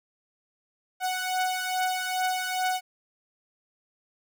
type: beating tone pair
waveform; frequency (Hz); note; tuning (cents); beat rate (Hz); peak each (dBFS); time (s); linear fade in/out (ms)
sawtooth; 740 / 742.4; F#5 / F#5; 0 / +6; 2.4; -24 / -27; 1-2.81; 50
effects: none